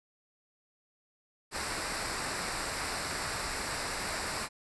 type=noise with comb filter; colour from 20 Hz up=pink; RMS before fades=-35 dBFS; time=1.51-4.49 s; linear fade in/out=50 ms; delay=0.31 ms; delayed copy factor=-0.6; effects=resampled to 24000 Hz